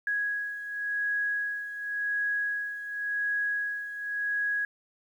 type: beating tone pair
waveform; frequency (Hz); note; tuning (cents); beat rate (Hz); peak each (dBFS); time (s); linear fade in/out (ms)
sine; 1661.2 / 1662.11; G#6 / G#6; 0 / +1; 0.91; -35 / -29; 0.07-4.65; 2
effects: 10-bit